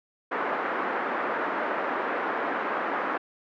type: band-pass noise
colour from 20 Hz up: white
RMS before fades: -29 dBFS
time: 0.31-3.18 s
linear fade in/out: 10 ms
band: 260 to 1600 Hz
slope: 24 dB/octave
effects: none